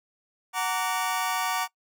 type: chord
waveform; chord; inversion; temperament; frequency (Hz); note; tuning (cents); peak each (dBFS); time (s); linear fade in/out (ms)
sawtooth; Gb augmented; none; just; 740 / 925 / 1156.2; Gb5 / Bb5 / D6; 0 / -14 / -27; -26; 0.53-1.68; 50
effects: noise-tail reverb RT60 0.1 s tail -22 dB re dry